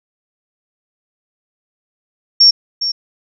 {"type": "tone with echo", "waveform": "sine", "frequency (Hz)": 5490, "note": "F8", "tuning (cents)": -31, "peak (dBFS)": -4, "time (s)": [2.4, 2.51], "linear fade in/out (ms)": 10, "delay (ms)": 410, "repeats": 1, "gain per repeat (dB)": -11, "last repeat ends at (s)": 2.92, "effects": []}